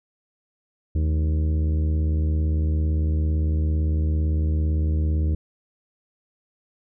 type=harmonic tone with a mistuned harmonic; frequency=77.78 Hz; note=D#2; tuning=in tune; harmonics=1 / 2 / 3 / 4 / 5 / 6 / 7; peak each=-19 / -31 / -36 / -34 / -42 / -44 / -48 dBFS; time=0.95-5.35 s; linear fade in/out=5 ms; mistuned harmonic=3; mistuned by=-120 cents; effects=none